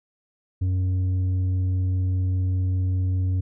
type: tone with tanh clipping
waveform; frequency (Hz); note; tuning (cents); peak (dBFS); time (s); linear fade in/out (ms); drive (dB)
sine; 92.5; F#2; 0; -21; 0.61-3.41; 10; 5
effects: none